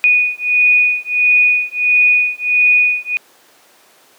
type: beating tone pair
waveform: sine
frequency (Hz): 2470 / 2471.5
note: D#7 / D#7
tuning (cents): -13 / -12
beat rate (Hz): 1.5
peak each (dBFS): -13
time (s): 0.04-3.17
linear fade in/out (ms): 0
effects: pink hiss -48 dBFS RMS until 4.18 s + high-pass 400 Hz 12 dB/octave